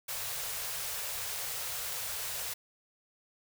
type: band-stop noise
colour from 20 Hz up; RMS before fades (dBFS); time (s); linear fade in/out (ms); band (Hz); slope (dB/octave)
white; -37; 0.08-2.54; 10; 160 to 420; 96
effects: none